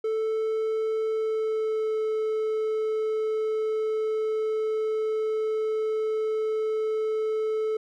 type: tone with pitch glide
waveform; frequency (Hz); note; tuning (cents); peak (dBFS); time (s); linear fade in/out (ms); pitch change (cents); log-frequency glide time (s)
triangle; 440 to 435.7; A4 to A4; 0 to -17; -22; 0.04-7.77; 5; -17; 1.09-2
effects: none